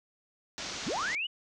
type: low-pass noise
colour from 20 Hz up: white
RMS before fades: -39 dBFS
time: 0.58-1.15 s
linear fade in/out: 0 ms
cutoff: 6600 Hz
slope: 48 dB/octave
type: linear sweep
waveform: sine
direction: up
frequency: 110 to 3026 Hz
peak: -30 dBFS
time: 0.86-1.27 s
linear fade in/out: 10 ms
effects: none